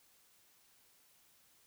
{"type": "silence", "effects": ["white hiss -68 dBFS RMS until 1.66 s"]}